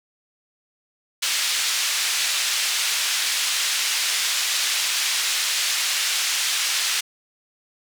pink band-pass noise, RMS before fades -23 dBFS, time 1.22-7.01 s, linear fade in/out 10 ms, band 2500 to 8100 Hz, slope 12 dB/octave, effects none

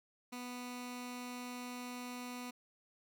15% pulse tone with notch filter, 246.9 Hz, B3, in tune, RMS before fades -45 dBFS, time 0.32-2.51 s, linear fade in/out 10 ms, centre 580 Hz, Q 1, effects none

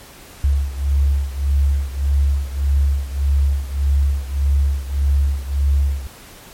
sine beating tone pair, 69.3 / 71 Hz, C#2 / C#2, 0 / +42 cents, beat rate 1.7 Hz, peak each -16 / -19 dBFS, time 0.44-6.07 s, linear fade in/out 0 ms, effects pink hiss -41 dBFS RMS until 6.53 s + MP3 64 kbps

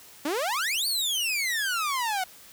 sawtooth exponential two-way sweep, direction up then down, 273.7 to 4609 to 721 Hz, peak -22 dBFS, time 0.25-2.24 s, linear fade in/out 5 ms, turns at 0.87 s, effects white hiss -50 dBFS RMS until 2.52 s

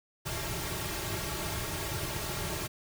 pink noise with comb filter, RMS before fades -35 dBFS, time 0.25-2.68 s, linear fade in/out 20 ms, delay 4 ms, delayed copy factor -0.8, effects none

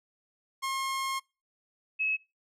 sawtooth / sine tone pair in turn, 1073 / 2577 Hz, C6 / E7, +43 / -40 cents, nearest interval octave + minor third, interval 1517 cents, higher second, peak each -26 dBFS, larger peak neither, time 0.62-1.2 / 1.99-2.17 s, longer first, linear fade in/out 20 ms, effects noise-tail reverb RT60 0.3 s tail -26 dB re dry + low-pass 12000 Hz 12 dB/octave

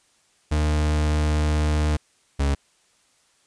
40% pulse tone pair in turn, 75.8 / 70.31 Hz, D#2 / C#2, -45 / +25 cents, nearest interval minor second, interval 130 cents, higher first, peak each -18 dBFS, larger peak neither, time 0.51-1.97 / 2.39-2.55 s, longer first, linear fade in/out 10 ms, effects white hiss -62 dBFS RMS until 3.46 s + resampled to 22050 Hz

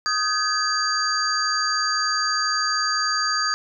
sine tone cluster, 1247 / 1551 / 1691 / 4706 / 6580 Hz, D#6 / G6 / G#6 / D8 / G#8, +3 / -19 / +31 / +3 / -17 cents, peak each -24 / -29 / -29 / -24 / -31 dBFS, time 0.06-3.54 s, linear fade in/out 0 ms, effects none

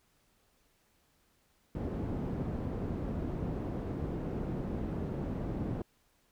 white low-pass noise, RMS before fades -36 dBFS, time 1.75-5.82 s, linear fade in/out 2 ms, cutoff 280 Hz, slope 12 dB/octave, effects pink hiss -71 dBFS RMS until 6.31 s

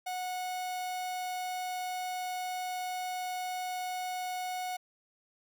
45% pulse tone, 733 Hz, F#5, 16 cents flat, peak -34 dBFS, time 0.06-4.77 s, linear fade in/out 10 ms, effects none

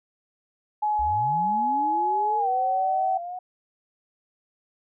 sine tone with pitch glide, 845 to 757.2 Hz, G#5 to F#5, +30 to +40 cents, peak -21 dBFS, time 0.82-3.18 s, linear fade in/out 10 ms, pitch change -190 cents, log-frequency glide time 2.38-2.49 s
sine linear sweep, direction up, 55 to 740 Hz, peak -31 dBFS, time 0.99-3.39 s, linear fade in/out 5 ms
effects none

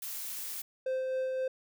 blue noise, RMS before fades -39 dBFS, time 0.02-0.62 s, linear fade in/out 5 ms
triangle tone with tremolo, 520 Hz, C5, 11 cents flat, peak -27 dBFS, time 0.86-1.48 s, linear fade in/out 5 ms, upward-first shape sine, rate 3.8 Hz, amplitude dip 25%
effects none

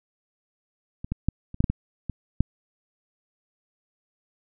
clicks, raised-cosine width 5 ms, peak -21 / -14 / -9 / -25 / -8 / -7 / -12 / -17 / -6 dBFS, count 9, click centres 1.045 / 1.12 / 1.286 / 1.544 / 1.605 / 1.642 / 1.7 / 2.097 / 2.406 s, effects none

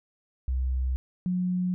sine tone pair in turn, 64.3 / 181.13 Hz, C2 / F#3, -30 / -37 cents, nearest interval octave + tritone, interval 1793 cents, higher second, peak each -24 dBFS, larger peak neither, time 0.48-0.96 / 1.26-1.74 s, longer neither, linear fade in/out 0 ms, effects none

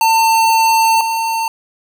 square tone pair in turn, 899 / 903 Hz, A5 / A5, +37 / +45 cents, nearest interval unison, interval 8 cents, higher second, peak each -10 / -16 dBFS, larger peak first, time 0.01-1.01 / 1.01-1.48 s, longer first, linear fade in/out 2 ms, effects none

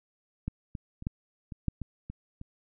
clicks, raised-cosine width 5 ms, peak -19 / -24 / -29 / -18 / -27 / -15 / -23 / -26 / -29 dBFS, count 9, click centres 0.48 / 0.752 / 1.024 / 1.069 / 1.522 / 1.683 / 1.817 / 2.1 / 2.414 s, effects none

